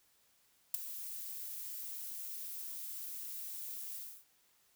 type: noise with ADSR envelope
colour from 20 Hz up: violet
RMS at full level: -29 dBFS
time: 0.74-4.25 s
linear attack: 4 ms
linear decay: 10 ms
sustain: -15 dB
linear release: 290 ms
effects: white hiss -71 dBFS RMS until 4.75 s